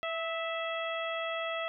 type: harmonic tone with a mistuned harmonic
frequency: 659.3 Hz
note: E5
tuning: in tune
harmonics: 1 / 2 / 3 / 4 / 5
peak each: -35 / -38 / -40 / -41 / -42 dBFS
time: 0.03-1.68 s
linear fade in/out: 0 ms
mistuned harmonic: 2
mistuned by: -26 cents
effects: none